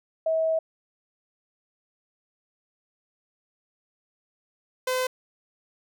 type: tone pair in turn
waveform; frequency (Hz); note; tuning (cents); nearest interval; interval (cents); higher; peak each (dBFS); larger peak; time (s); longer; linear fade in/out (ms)
sine / sawtooth; 644 / 511.1; E5 / C5; -41 / -41; major third; 400; first; -21 / -20; second; 0.26-0.59 / 4.87-5.07; first; 5
effects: none